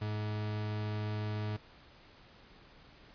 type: tone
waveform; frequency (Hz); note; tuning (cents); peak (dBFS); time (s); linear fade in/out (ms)
40% pulse; 106; G#2; +36; -33; 0.01-1.57; 10
effects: pink hiss -58 dBFS RMS until 3.14 s + resampled to 11025 Hz